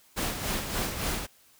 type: noise with tremolo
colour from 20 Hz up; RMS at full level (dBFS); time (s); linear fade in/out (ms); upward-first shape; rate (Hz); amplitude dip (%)
pink; -29; 0.16-1.27; 20; sine; 3.5; 55
effects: white hiss -60 dBFS RMS until 1.59 s